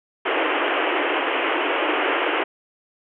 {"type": "band-pass noise", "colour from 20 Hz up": "pink", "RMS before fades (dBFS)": -22, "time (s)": [0.25, 2.44], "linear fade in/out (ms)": 10, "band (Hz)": [290, 3100], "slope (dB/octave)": 96, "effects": []}